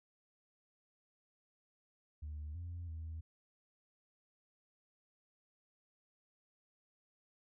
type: tone with pitch steps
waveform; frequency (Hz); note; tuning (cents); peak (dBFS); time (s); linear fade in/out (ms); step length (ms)
sine; 75.5 / 86.3 / 80.5; D2 / F2 / E2; +48 / -20 / -41; -40; 2.22-3.21; 10; 330
effects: tanh soft clip ceiling -39 dBFS